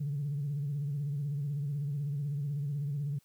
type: tone with vibrato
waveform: sine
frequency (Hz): 143.5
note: D3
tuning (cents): -40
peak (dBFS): -30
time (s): 0-3.19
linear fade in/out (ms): 10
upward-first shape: sine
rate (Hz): 16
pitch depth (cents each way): 85
effects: tanh soft clip ceiling -27 dBFS + white hiss -69 dBFS RMS until 3.24 s

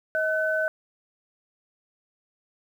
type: tone pair together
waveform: sine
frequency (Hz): 631.7 / 1512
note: D#5 / F#6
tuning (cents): +26 / +37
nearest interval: octave + minor third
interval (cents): 1511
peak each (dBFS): -25 / -25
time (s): 0.15-0.68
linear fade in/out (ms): 0
effects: 9-bit

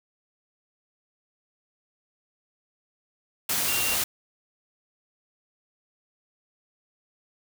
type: tone in noise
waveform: sine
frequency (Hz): 2768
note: F7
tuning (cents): -16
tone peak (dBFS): -30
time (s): 3.68-3.95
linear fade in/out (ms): 5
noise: white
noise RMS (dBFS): -26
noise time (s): 3.49-4.04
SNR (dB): -7
effects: none

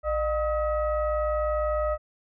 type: tone with frequency modulation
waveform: sine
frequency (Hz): 607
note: D#5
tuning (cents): -43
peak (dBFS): -23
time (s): 0.03-1.98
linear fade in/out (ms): 50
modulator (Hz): 664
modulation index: 0.9
effects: none

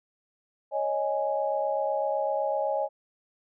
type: chord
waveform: sine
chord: C# suspended second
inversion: none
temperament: equal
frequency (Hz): 554.4 / 622.3 / 830.6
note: C#5 / D#5 / G#5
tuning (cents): 0 / 0 / 0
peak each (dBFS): -29 / -29 / -30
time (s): 0.71-2.89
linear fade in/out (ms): 50
effects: none

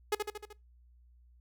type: tone with echo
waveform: sawtooth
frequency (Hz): 420.5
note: G#4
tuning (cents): +22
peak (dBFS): -23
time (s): 0.12-0.15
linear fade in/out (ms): 5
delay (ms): 76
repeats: 5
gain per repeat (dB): -4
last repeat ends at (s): 0.53
effects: noise-tail reverb RT60 0.2 s tail -20 dB re dry + added 60 Hz sine -58 dBFS peak until 1.4 s

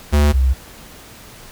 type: tone pair in turn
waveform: square / sine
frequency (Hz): 73.42 / 65.12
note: D2 / C2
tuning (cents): 0 / -8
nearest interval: major second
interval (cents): 208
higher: first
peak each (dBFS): -11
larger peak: neither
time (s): 0.12-0.33 / 0.33-0.54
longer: neither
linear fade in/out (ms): 20
effects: pink hiss -40 dBFS RMS until 1.51 s

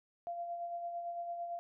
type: tone with tremolo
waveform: sine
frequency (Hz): 690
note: F5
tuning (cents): -21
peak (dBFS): -36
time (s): 0.27-1.59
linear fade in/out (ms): 0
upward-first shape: sine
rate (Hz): 8.9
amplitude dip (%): 40
effects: none

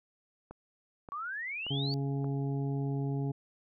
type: click train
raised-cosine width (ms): 1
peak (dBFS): -31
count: 4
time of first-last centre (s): 0.51-2.244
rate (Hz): 1.73
type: exponential sweep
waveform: sine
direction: up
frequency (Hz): 1114 to 4611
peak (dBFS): -35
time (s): 1.12-1.94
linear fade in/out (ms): 0
type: harmonic tone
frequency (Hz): 138.59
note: C#3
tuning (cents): 0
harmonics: 1 / 2 / 3 / 5 / 6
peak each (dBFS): -31 / -37 / -41 / -49 / -50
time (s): 1.7-3.32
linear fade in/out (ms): 10
effects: none

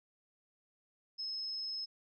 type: tone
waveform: sine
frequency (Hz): 5180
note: E8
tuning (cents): -31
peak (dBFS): -37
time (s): 1.18-1.86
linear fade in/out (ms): 20
effects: none

